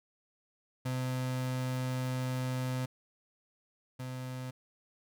35% pulse tone pair in turn, 128.1 / 128.1 Hz, C3 / C3, -36 / -36 cents, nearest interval unison, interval 0 cents, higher neither, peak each -30 / -36 dBFS, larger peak first, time 0.85-2.86 / 3.99-4.51 s, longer first, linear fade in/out 10 ms, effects none

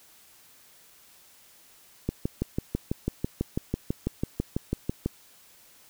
click train, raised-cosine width 3 ms, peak -13 dBFS, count 19, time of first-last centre 2.09-5.06 s, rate 6.06 Hz, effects white hiss -56 dBFS RMS until 5.89 s

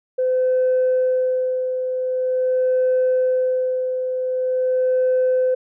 sine tone with tremolo, 511 Hz, C5, 41 cents flat, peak -13 dBFS, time 0.18-5.55 s, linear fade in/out 10 ms, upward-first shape sine, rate 0.45 Hz, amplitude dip 55%, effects tanh soft clip ceiling -12 dBFS

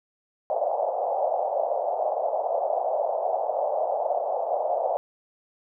pink band-pass noise, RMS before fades -26 dBFS, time 0.5-4.97 s, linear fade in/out 0 ms, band 570 to 760 Hz, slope 48 dB/octave, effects none

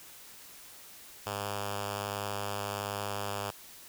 5% pulse tone with notch filter, 101.3 Hz, G#2, 43 cents flat, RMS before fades -36 dBFS, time 1.26-3.51 s, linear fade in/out 10 ms, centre 260 Hz, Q 1.1, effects white hiss -51 dBFS RMS until 3.88 s

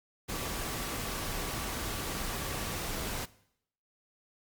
sine tone in noise, 1150 Hz, D6, 37 cents flat, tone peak -46 dBFS, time 0.29-2.8 s, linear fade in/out 20 ms, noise pink, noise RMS -36 dBFS, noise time 0.28-3.26 s, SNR -13 dB, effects noise-tail reverb RT60 0.7 s tail -19 dB re dry + Opus 48 kbps

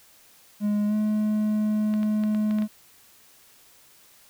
triangle tone with pitch glide, 207.7 to 212.9 Hz, G#3 to G#3, 0 to +43 cents, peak -19 dBFS, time 0.6-2.68 s, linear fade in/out 50 ms, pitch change +43 cents, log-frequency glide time 0.87-0.94 s
clicks, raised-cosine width 0.3 ms, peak -24 dBFS, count 7, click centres 1.939 / 2.031 / 2.237 / 2.348 / 2.51 / 2.586 / 2.622 s
effects white hiss -55 dBFS RMS until 4.29 s

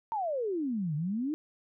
sine exponential two-way sweep, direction down then up, 930 to 143.6 to 319.8 Hz, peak -29 dBFS, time 0.12-1.34 s, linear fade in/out 0 ms, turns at 0.95 s, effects none

